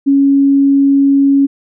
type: tone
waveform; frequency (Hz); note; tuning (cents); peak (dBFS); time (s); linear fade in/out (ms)
sine; 277.2; C#4; 0; -6; 0.06-1.47; 20
effects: none